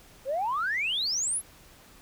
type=exponential sweep; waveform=sine; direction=up; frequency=503 to 11540 Hz; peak=-25 dBFS; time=0.25-1.42 s; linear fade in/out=50 ms; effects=tanh soft clip ceiling -21 dBFS + pink hiss -54 dBFS RMS until 2.01 s